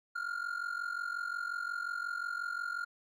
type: ring-modulated tone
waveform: triangle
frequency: 1407 Hz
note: F6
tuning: 12 cents sharp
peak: -30 dBFS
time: 0.15-2.85 s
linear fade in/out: 10 ms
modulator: 22.8 Hz
effects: none